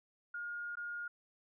sine tone with dropouts, 1425 Hz, F6, 34 cents sharp, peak -39 dBFS, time 0.34-1.08 s, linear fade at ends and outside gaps 5 ms, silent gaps 0.755-0.77 s, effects none

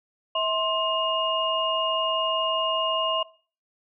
sine tone cluster, 647 / 1052 / 2847 Hz, E5 / C6 / F7, -32 / +9 / +33 cents, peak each -27 dBFS, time 0.35-3.23 s, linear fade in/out 5 ms, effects noise-tail reverb RT60 0.4 s tail -19 dB re dry

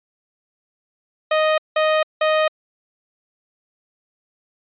sawtooth tone bursts, 622.3 Hz, D#5, in tune, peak -11 dBFS, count 3, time 1.31-2.48 s, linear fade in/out 5 ms, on 270 ms, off 180 ms, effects resampled to 8000 Hz

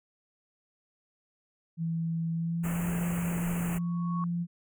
sine tone with pitch glide, 164.9 to 172.2 Hz, E3 to F3, +1 to -24 cents, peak -28 dBFS, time 1.77-4.47 s, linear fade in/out 50 ms, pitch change +75 cents, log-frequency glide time 2.33-2.84 s
pink band-stop noise, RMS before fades -38 dBFS, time 2.63-3.79 s, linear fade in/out 20 ms, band 2900 to 6700 Hz, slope 96 dB/octave
sine tone with exponential growth, 1108.7 Hz, C#6, in tune, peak -32 dBFS, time 3.36-4.24 s, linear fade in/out 1 ms, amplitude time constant 190 ms
effects none

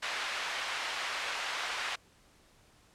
white band-pass noise, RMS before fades -36 dBFS, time 0.02-1.96 s, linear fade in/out 10 ms, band 790 to 2800 Hz, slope 12 dB/octave, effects pink hiss -63 dBFS RMS until 2.94 s + low-pass 10000 Hz 12 dB/octave

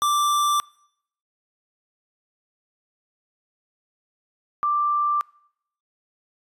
square / sine tone pair in turn, 1174.7 / 1178.9 Hz, D6 / D6, 0 / +6 cents, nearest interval unison, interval 6 cents, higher second, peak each -19 dBFS, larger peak neither, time 0.02-0.6 / 4.63-5.21 s, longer neither, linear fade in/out 0 ms, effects noise-tail reverb RT60 0.7 s tail -24 dB re dry + resampled to 32000 Hz

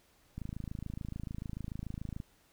click train, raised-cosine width 5 ms, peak -27 dBFS, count 50, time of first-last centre 0.38-2.202 s, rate 26.9 Hz, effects pink hiss -67 dBFS RMS until 2.52 s

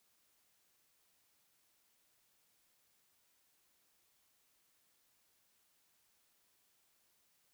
silence, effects white hiss -75 dBFS RMS until 7.53 s

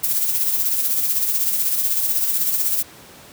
violet noise with tremolo, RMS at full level -18 dBFS, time 0.03-2.83 s, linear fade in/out 10 ms, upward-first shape sine, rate 16 Hz, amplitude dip 45%, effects pink hiss -43 dBFS RMS until 3.32 s + high-pass 100 Hz 12 dB/octave

